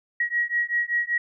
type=beating tone pair; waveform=sine; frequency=1902 / 1907.2 Hz; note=A#6 / A#6; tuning=+34 / +39 cents; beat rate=5.2 Hz; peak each=-25 dBFS; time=0.2-1.18 s; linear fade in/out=5 ms; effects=none